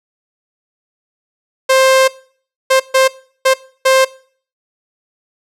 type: tone bursts at uneven times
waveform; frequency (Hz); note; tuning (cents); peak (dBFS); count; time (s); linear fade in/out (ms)
sawtooth; 527; C5; +12; -4; 5; 1.69-2.08 / 2.7-2.8 / 2.94-3.08 / 3.45-3.54 / 3.85-4.05; 10
effects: noise-tail reverb RT60 0.5 s tail -21 dB re dry + low-pass 11000 Hz 12 dB/octave